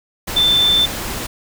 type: tone in noise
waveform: sine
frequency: 3541 Hz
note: A7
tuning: 10 cents sharp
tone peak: -11 dBFS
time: 0.36-0.86 s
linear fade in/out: 10 ms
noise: pink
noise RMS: -25 dBFS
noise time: 0.27-1.27 s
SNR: +11 dB
effects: none